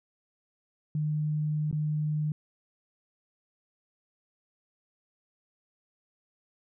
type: tone with dropouts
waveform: sine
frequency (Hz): 151.8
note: D#3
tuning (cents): -42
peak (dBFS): -26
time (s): 0.95-2.32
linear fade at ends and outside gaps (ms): 2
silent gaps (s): 1.713-1.727
effects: none